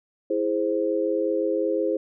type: chord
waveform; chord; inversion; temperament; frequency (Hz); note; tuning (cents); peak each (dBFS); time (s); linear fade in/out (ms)
sine; E augmented; none; equal; 329.6 / 415.3 / 523.3; E4 / G#4 / B#4; 0 / 0 / 0; -26 / -26 / -25; 0.3-1.97; 5
effects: none